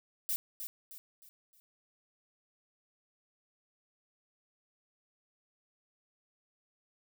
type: noise with echo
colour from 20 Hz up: violet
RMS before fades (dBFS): -33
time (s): 0.29-0.36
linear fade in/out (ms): 0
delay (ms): 310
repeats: 4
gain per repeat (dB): -8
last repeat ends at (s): 1.6
effects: none